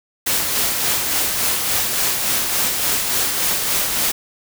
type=noise with tremolo; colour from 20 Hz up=white; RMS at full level=-18 dBFS; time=0.26-4.12 s; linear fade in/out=10 ms; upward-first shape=sine; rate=3.5 Hz; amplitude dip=35%; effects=none